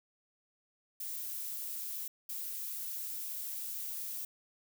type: noise bursts at uneven times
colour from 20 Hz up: violet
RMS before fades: -40 dBFS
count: 2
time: 1-2.08 / 2.29-4.25 s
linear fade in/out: 5 ms
effects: none